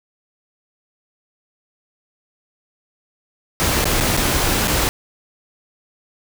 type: noise with dropouts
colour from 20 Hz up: pink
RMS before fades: -18 dBFS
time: 3.6-4.89 s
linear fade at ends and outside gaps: 0 ms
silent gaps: 3.842-3.855 / 4.002-4.008 / 4.168-4.174 / 4.673-4.679 s
effects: none